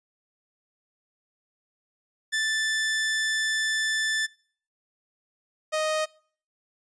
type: tone pair in turn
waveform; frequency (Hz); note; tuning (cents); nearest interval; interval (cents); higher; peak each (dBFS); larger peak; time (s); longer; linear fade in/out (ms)
sawtooth; 1760 / 622.3; A6 / D#5; 0 / 0; octave + tritone; 1800; first; -20; neither; 2.32-4.27 / 5.72-6.06; first; 20
effects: noise-tail reverb RT60 0.5 s tail -24 dB re dry + resampled to 22050 Hz